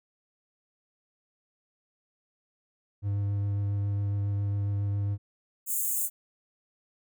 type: tone with vibrato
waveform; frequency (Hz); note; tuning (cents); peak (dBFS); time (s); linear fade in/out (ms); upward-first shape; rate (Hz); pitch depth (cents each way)
triangle; 100.9; G#2; -49; -24; 3.02-5.18; 50; triangle; 7.3; 13
type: high-pass noise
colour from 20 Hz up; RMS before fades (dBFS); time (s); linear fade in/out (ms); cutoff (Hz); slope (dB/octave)
white; -29; 5.66-6.1; 50; 6700; 96
effects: none